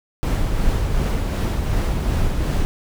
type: noise with tremolo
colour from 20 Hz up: brown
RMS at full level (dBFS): -18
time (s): 0.23-2.65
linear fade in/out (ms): 0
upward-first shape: triangle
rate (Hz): 2.7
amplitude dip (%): 35
effects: none

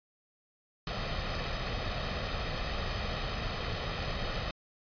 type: noise with comb filter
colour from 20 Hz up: pink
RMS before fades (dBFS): -34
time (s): 0.87-4.51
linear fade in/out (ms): 2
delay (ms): 1.6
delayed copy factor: +0.5
effects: resampled to 11025 Hz

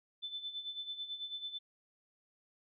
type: tone with tremolo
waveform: sine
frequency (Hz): 3520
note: A7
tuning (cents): 0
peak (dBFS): -37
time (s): 0.22-1.59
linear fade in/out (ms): 20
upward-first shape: sine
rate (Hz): 9.1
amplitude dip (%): 70
effects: none

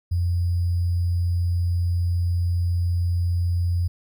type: tone with sample-and-hold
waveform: sine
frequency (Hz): 87.31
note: F2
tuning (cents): 0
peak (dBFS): -19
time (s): 0.11-3.88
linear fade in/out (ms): 10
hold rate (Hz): 4900
effects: none

